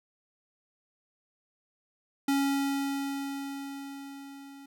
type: tone with level ramp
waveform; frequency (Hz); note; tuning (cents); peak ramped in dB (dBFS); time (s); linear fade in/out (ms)
square; 277.2; C#4; 0; -24 to -47; 2.28-4.66; 5
effects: none